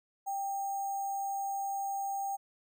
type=tone with sample-and-hold; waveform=sine; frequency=789 Hz; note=G5; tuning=11 cents sharp; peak=-32 dBFS; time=0.26-2.37 s; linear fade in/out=20 ms; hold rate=7350 Hz; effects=none